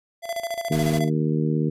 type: tone with tremolo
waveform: square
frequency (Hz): 675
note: E5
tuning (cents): +41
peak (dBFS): -25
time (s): 0.22-1.1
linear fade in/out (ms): 50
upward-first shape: square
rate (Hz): 14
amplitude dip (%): 70
type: harmonic tone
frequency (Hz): 77.3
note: D#2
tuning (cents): -11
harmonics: 2 / 3 / 4 / 5 / 6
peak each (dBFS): -22 / -26 / -28 / -30 / -32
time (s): 0.7-1.7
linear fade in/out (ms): 10
type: noise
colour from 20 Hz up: pink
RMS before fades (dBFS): -34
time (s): 0.72-0.99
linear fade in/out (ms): 5
effects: resampled to 32000 Hz